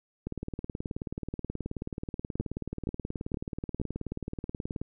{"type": "two click trains", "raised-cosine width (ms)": 3, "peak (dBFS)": [-21, -17], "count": [86, 4], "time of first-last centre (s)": [[0.27, 4.815], [2.4, 3.815]], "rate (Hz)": [18.7, 2.12], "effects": []}